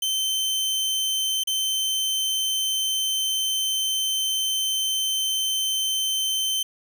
sawtooth tone with dropouts, 3091 Hz, G7, 25 cents flat, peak -19 dBFS, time 0.02-6.63 s, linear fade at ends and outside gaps 5 ms, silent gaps 1.437-1.472 s, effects 9-bit

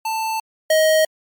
square tone pair in turn, 886 / 629 Hz, A5 / D#5, +12 / +19 cents, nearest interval tritone, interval 593 cents, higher first, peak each -21 / -13 dBFS, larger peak second, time 0.05-0.4 / 0.7-1.05 s, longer neither, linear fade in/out 5 ms, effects MP3 96 kbps

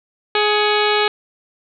harmonic tone with a mistuned harmonic, 419.3 Hz, G#4, 17 cents sharp, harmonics 1 / 2 / 3 / 4 / 5 / 6 / 7 / 8 / 9 / 10, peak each -18 / -21 / -23 / -24 / -25 / -26 / -26 / -27 / -28 / -28 dBFS, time 0.35-1.08 s, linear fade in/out 2 ms, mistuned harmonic 5, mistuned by +100 cents, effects none

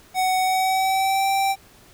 square tone with pitch glide, 746 to 780.8 Hz, F#5 to G5, +14 to -7 cents, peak -19 dBFS, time 0.14-1.56 s, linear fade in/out 50 ms, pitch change +79 cents, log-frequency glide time 0.4-1.28 s, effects pink hiss -51 dBFS RMS until 1.93 s

